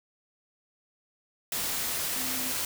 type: tone in noise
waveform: sine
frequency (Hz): 256.7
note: C4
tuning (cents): -33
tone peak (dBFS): -40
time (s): 2.16-2.52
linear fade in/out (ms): 2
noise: white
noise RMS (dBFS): -31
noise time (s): 1.52-2.65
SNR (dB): -12
effects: none